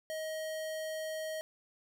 square tone, 630 Hz, D#5, 21 cents sharp, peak -37 dBFS, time 0.1-1.41 s, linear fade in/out 0 ms, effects none

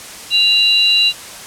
sine tone pair together, 2794 / 3951 Hz, F7 / B7, 0 / 0 cents, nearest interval tritone, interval 600 cents, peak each -12 dBFS, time 0.3-1.13 s, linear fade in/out 50 ms, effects white hiss -32 dBFS RMS until 1.46 s + low-pass 10000 Hz 12 dB/octave

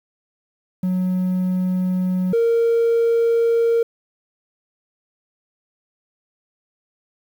triangle tone pair in turn, 183.8 / 463.1 Hz, F#3 / A#4, -11 / -11 cents, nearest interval octave + major third, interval 1600 cents, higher second, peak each -15 / -11 dBFS, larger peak second, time 0.83-2.33 / 2.33-3.83 s, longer neither, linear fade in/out 5 ms, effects tanh soft clip ceiling -10 dBFS + 8-bit

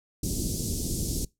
pink band-stop noise, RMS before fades -29 dBFS, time 0.23-1.25 s, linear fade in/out 5 ms, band 370 to 5200 Hz, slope 24 dB/octave, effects noise-tail reverb RT60 0.2 s tail -23 dB re dry + low-pass 12000 Hz 12 dB/octave

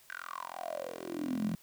10% pulse tone with high-pass filter sweep, 43.11 Hz, F1, 22 cents flat, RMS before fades -38 dBFS, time 0.1-1.55 s, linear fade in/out 0 ms, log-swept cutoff 1600 to 180 Hz, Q 9.6, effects white hiss -61 dBFS RMS until 1.62 s

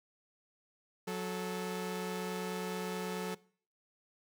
sawtooth tone pair together, 183.27 / 435.9 Hz, F#3 / A4, -16 / -16 cents, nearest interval octave + minor third, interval 1500 cents, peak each -34 / -35 dBFS, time 1.07-3.35 s, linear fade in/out 10 ms, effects noise-tail reverb RT60 0.5 s tail -22 dB re dry

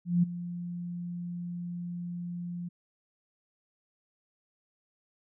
sine tone with ADSR envelope, 174.61 Hz, F3, in tune, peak -19 dBFS, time 0.05-2.69 s, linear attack 180 ms, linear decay 13 ms, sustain -15 dB, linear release 13 ms, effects none

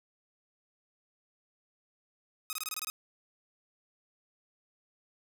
5% pulse tone bursts, 1262 Hz, D#6, 24 cents sharp, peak -22 dBFS, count 8, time 2.5-2.9 s, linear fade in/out 0 ms, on 29 ms, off 24 ms, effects none

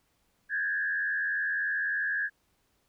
sine tone with frequency modulation, 1661.2 Hz, G#6, in tune, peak -27 dBFS, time 0.49-2.3 s, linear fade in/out 50 ms, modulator 83.3 Hz, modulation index 1, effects pink hiss -72 dBFS RMS until 2.88 s

